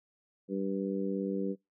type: harmonic tone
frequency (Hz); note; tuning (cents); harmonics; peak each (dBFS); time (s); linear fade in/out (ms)
97.4; G2; -11; 2 / 3 / 4 / 5; -34 / -36 / -37 / -38; 0.48-1.56; 50
effects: noise-tail reverb RT60 0.2 s tail -24 dB re dry